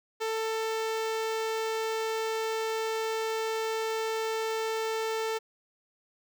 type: tone with notch filter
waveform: sawtooth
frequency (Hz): 444.2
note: A4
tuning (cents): +16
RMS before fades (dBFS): -31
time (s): 0.2-5.39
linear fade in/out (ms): 20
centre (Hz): 11000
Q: 1.2
effects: none